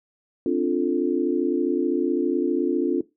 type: chord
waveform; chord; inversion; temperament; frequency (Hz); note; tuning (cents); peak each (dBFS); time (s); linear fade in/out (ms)
sine; D minor seventh; third; equal; 261.6 / 293.7 / 349.2 / 440; C4 / D4 / F4 / A4; 0 / 0 / 0 / 0; -26 / -24 / -23 / -28; 0.46-3.01; 2
effects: noise-tail reverb RT60 0.2 s tail -18 dB re dry